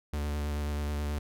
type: tone with vibrato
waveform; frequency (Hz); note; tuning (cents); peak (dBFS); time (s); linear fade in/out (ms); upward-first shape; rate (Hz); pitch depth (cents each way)
45% pulse; 73.6; D2; +4; -30; 0.13-1.19; 5; square; 9.3; 17
effects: none